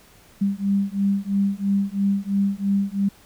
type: beating tone pair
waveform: sine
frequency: 197 / 200 Hz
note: G3 / G3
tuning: +9 / +35 cents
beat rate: 3 Hz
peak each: -22 dBFS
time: 0.41-3.09 s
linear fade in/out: 10 ms
effects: pink hiss -52 dBFS RMS until 3.25 s